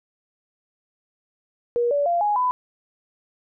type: tone with pitch steps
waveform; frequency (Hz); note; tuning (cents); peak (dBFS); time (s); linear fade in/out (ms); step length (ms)
sine; 477.4 / 574.3 / 690.9 / 831.2 / 1000; A#4 / D5 / F5 / G#5 / B5; +41 / -39 / -19 / +1 / +21; -18; 1.76-2.51; 0; 150
effects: none